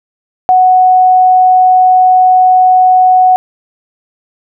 sine tone, 740 Hz, F#5, in tune, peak -3 dBFS, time 0.49-3.36 s, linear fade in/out 0 ms, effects none

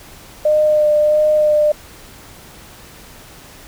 sine tone with vibrato, 605 Hz, D#5, 49 cents flat, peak -10 dBFS, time 0.45-1.72 s, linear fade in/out 5 ms, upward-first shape sine, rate 1.5 Hz, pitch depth 15 cents each way, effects pink hiss -40 dBFS RMS until 3.67 s

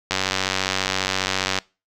click train, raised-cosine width 0.2 ms, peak -3 dBFS, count 141, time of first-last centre 0.11-1.587 s, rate 94.8 Hz, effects noise-tail reverb RT60 0.3 s tail -24 dB re dry

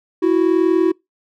triangle tone pair together, 329.6 / 370 Hz, E4 / F#4, 0 / 0 cents, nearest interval major second, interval 200 cents, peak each -13 dBFS, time 0.22-0.92 s, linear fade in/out 10 ms, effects noise-tail reverb RT60 0.2 s tail -26 dB re dry

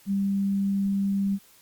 sine tone, 197.5 Hz, G3, 13 cents sharp, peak -22 dBFS, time 0.06-1.39 s, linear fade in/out 50 ms, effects white hiss -56 dBFS RMS until 1.61 s + Opus 48 kbps

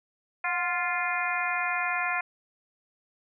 harmonic tone with a mistuned harmonic, 349.2 Hz, F4, in tune, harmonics 2 / 3 / 4 / 5 / 6 / 7, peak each -33 / -33 / -33 / -33 / -33 / -33 dBFS, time 0.44-2.21 s, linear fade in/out 5 ms, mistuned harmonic 2, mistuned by +57 cents, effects none

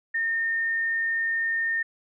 sine tone, 1824 Hz, A#6, 38 cents flat, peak -23 dBFS, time 0.14-1.83 s, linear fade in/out 10 ms, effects none

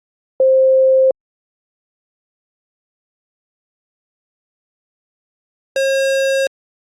sine / square tone pair in turn, 526 / 539.9 Hz, C5 / C#5, +9 / -46 cents, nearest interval unison, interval 45 cents, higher second, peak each -8 / -14 dBFS, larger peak first, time 0.4-1.11 / 5.76-6.47 s, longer neither, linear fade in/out 2 ms, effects low-pass 8000 Hz 12 dB/octave + Opus 48 kbps

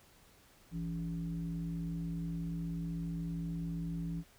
sine tone with frequency modulation, 167.3 Hz, E3, 26 cents sharp, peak -35 dBFS, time 0.71-4.24 s, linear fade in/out 50 ms, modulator 117 Hz, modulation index 0.63, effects pink hiss -63 dBFS RMS until 4.38 s

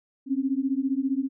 sine beating tone pair, 261.6 / 276.6 Hz, C4 / C#4, 0 / -4 cents, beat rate 15 Hz, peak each -26 dBFS, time 0.26-1.29 s, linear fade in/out 50 ms, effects none

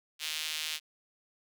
sawtooth tone with high-pass filter, 155.56 Hz, D#3, in tune, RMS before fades -36 dBFS, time 0.19-0.8 s, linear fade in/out 50 ms, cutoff 3100 Hz, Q 1.8, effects none

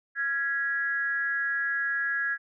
sine tone with amplitude modulation, 1661.2 Hz, G#6, in tune, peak -22 dBFS, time 0.15-2.38 s, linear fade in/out 50 ms, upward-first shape sine, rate 280 Hz, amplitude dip 75%, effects none

